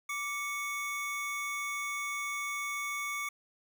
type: tone pair together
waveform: square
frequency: 1171.4 / 2217 Hz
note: D6 / C#7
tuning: -5 / 0 cents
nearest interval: major seventh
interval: 1105 cents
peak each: -39 / -36 dBFS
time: 0.09-3.29 s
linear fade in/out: 5 ms
effects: none